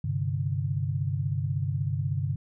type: chord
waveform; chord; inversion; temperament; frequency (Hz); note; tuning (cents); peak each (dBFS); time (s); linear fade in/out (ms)
sine; G suspended fourth; none; just; 98 / 130.67 / 147; G2 / C3 / D3; 0 / -2 / +2; -30; 0.04-2.36; 5
effects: none